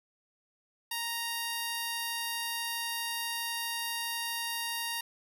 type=tone with notch filter; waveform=5% pulse; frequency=932.3 Hz; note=A#5; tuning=in tune; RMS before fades=-35 dBFS; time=0.91-5.01 s; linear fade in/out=5 ms; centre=7200 Hz; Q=1.4; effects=none